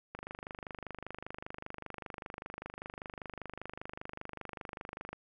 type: click train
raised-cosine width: 0.5 ms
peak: -26 dBFS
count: 126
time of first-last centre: 0.15-5.13 s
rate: 25.1 Hz
effects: none